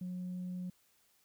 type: tone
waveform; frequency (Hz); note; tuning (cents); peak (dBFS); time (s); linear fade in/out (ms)
sine; 181.1; F#3; -37; -36; 0.01-0.7; 5
effects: tanh soft clip ceiling -35 dBFS + white hiss -71 dBFS RMS until 1.24 s